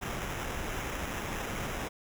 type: noise with sample-and-hold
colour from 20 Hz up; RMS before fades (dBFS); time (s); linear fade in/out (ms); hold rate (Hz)
pink; -36; 0.01-1.89; 20; 4410
effects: none